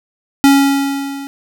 square tone with level ramp, 277.4 Hz, C#4, 1 cent sharp, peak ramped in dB -5 to -26 dBFS, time 0.44-1.27 s, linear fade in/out 0 ms, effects none

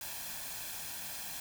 white noise with comb filter, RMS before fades -42 dBFS, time 0.01-1.4 s, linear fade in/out 2 ms, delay 1.2 ms, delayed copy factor +0.55, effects none

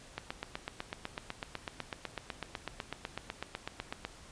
click train, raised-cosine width 0.3 ms, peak -20 dBFS, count 32, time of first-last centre 0.18-4.05 s, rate 8.01 Hz, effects pink hiss -54 dBFS RMS until 4.31 s + resampled to 22050 Hz

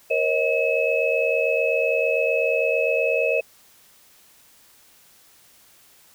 sine tone cluster, 472.4 / 541 / 628 / 2577 Hz, A#4 / C#5 / D#5 / E7, +23 / -42 / +16 / -40 cents, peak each -24 dBFS, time 0.1-3.41 s, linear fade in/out 10 ms, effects white hiss -54 dBFS RMS until 6.14 s

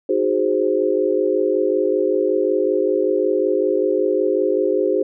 sine chord, Ab dominant seventh, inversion second, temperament equal, 311.1 / 370 / 415.3 / 523.3 Hz, Eb4 / Gb4 / Ab4 / C5, 0 / 0 / 0 / 0 cents, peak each -24 / -20 / -20 / -21 dBFS, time 0.09-5.03 s, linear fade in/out 5 ms, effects none

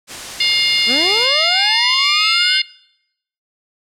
white noise, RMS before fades -28 dBFS, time 0.07-1.28 s, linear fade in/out 50 ms
harmonic tone, 709 Hz, F5, 26 cents sharp, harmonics 3 / 4 / 5 / 6 / 7, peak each -19 / -19 / -19 / -19 / -19 dBFS, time 0.4-2.62 s, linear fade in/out 5 ms
25% pulse linear sweep, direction up, 207.7 to 1568 Hz, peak -16 dBFS, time 0.86-2.61 s, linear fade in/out 50 ms
effects noise-tail reverb RT60 0.8 s tail -24 dB re dry + low-pass 8000 Hz 12 dB/octave

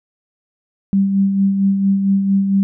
sine tone with tremolo, 196 Hz, G3, in tune, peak -10 dBFS, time 0.93-2.63 s, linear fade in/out 0 ms, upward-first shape sine, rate 4.4 Hz, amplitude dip 45%, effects none

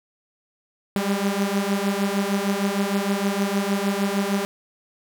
sawtooth beating tone pair, 196 / 202.5 Hz, G3 / G#3, 0 / -43 cents, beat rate 6.5 Hz, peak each -20 / -20 dBFS, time 0.96-4.45 s, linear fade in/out 0 ms, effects none

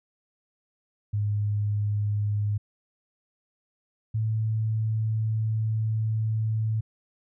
sine tone pair in turn, 103.83 / 110 Hz, G#2 / A2, 0 / 0 cents, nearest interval minor second, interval 100 cents, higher second, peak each -23 dBFS, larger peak neither, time 1.13-2.58 / 4.14-6.81 s, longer second, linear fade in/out 10 ms, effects none

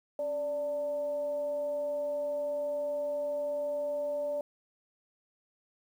sine tone with frequency modulation, 584 Hz, D5, 10 cents flat, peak -30 dBFS, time 0.19-4.41 s, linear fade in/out 2 ms, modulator 309 Hz, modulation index 0.24, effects 10-bit

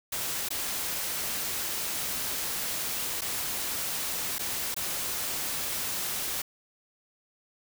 white noise with dropouts, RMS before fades -32 dBFS, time 0.12-6.42 s, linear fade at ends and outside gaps 5 ms, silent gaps 0.488-0.504 / 3.21-3.217 / 4.384-4.392 / 4.744-4.764 s, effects none

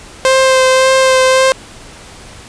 sawtooth tone with vibrato, 523 Hz, C5, 1 cent flat, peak -3 dBFS, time 0.25-1.52 s, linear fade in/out 0 ms, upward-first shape sine, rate 1.8 Hz, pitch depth 15 cents each way, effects pink hiss -35 dBFS RMS until 2.48 s + resampled to 22050 Hz

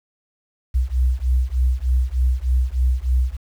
sine beating tone pair, 61.7 / 65 Hz, B1 / C2, -1 / -11 cents, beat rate 3.3 Hz, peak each -18 / -18 dBFS, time 0.74-3.37 s, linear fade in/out 20 ms, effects tanh soft clip ceiling -10 dBFS + 8-bit

